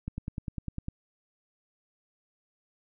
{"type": "click train", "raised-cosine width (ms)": 5, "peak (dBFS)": -21, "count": 9, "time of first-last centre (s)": [0.08, 0.884], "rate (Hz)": 9.95, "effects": []}